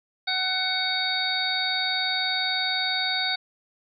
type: harmonic tone with a mistuned harmonic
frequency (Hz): 750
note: F#5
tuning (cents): +23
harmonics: 1 / 2 / 3 / 5 / 6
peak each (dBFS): -32 / -30 / -31 / -27 / -30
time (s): 0.27-3.36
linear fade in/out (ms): 10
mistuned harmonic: 3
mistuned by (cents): -20
effects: none